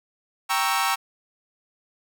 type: chord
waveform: sawtooth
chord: G diminished seventh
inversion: none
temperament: equal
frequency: 784 / 932.3 / 1108.7 / 1318.5 Hz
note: G5 / Bb5 / Db6 / Fb6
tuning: 0 / 0 / 0 / 0 cents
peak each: -23 dBFS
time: 0.49-0.96 s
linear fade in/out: 20 ms
effects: none